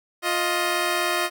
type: tone pair together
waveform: 10% pulse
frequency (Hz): 351.3 / 626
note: F4 / D#5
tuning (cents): +10 / +10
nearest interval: minor seventh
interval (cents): 1000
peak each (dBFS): -16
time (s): 0.22-1.3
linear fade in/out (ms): 50
effects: none